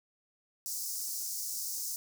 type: high-pass noise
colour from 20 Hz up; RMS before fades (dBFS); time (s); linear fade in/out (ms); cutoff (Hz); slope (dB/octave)
pink; -37; 0.66-1.96; 0; 5100; 48
effects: none